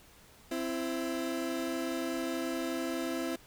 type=tone pair together; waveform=30% pulse; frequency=261.6 / 333.2 Hz; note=C4 / E4; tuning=0 / +19 cents; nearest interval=major third; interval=419 cents; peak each=-33 / -32 dBFS; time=0.51-3.36 s; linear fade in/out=5 ms; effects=pink hiss -58 dBFS RMS until 3.46 s